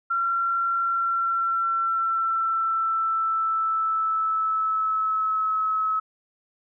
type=tone with pitch glide; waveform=sine; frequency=1366 to 1289.3 Hz; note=F6 to E6; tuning=-39 to -39 cents; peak=-21 dBFS; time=0.1-6 s; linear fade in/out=10 ms; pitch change=-100 cents; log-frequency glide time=0.77-5.57 s; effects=none